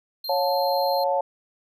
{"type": "tone", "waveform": "square", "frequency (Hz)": 4186, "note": "C8", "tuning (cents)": 0, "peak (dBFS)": -31, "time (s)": [0.24, 1.04], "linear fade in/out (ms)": 5}
{"type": "chord", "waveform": "sine", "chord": "Db augmented", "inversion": "none", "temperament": "equal with one note detuned", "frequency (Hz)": [554.4, 714, 880], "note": ["Db5", "F5", "A5"], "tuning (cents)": [0, 38, 0], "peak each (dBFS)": [-23, -26, -25], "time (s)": [0.29, 1.21], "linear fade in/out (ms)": 5}
{"effects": []}